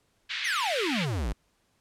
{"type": "band-pass noise", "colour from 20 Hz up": "pink", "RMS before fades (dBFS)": -33, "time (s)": [0.29, 1.06], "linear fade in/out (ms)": 20, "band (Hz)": [1900, 3800], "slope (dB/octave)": 24}
{"type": "exponential sweep", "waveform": "square", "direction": "down", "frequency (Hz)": [2217, 45], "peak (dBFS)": -28, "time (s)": [0.44, 1.33], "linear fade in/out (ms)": 10}
{"effects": ["pink hiss -70 dBFS RMS until 1.8 s", "low-pass 11000 Hz 12 dB/octave"]}